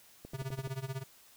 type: click train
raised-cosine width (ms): 2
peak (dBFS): -32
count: 6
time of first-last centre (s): 0.25-0.674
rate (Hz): 11.8
type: tone with tremolo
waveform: square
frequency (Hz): 133.1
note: C3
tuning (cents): +30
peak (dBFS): -34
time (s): 0.33-1.04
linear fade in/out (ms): 20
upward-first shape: sine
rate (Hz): 16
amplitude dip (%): 90
effects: white hiss -60 dBFS RMS until 1.36 s